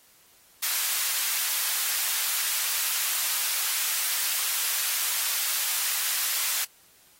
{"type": "high-pass noise", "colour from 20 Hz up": "white", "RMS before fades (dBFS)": -27, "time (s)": [0.62, 6.65], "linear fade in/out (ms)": 10, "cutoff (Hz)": 1200, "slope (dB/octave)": 12, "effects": ["white hiss -58 dBFS RMS until 7.19 s", "AAC 48 kbps"]}